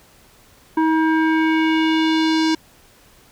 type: tone with low-pass filter sweep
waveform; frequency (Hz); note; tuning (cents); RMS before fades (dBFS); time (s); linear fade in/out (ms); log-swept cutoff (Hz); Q
square; 318.7; D#4; +42; -17; 0.77-2.55; 5; 1200 to 5200; 2.1
effects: pink hiss -51 dBFS RMS until 3.31 s